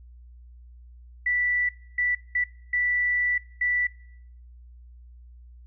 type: tone bursts at uneven times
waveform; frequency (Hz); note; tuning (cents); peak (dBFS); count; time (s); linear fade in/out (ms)
sine; 1967; B6; -7; -21; 5; 1.26-1.69 / 1.98-2.15 / 2.35-2.44 / 2.73-3.38 / 3.61-3.87; 5
effects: noise-tail reverb RT60 0.7 s tail -21 dB re dry + added 60 Hz sine -45 dBFS peak until 5.66 s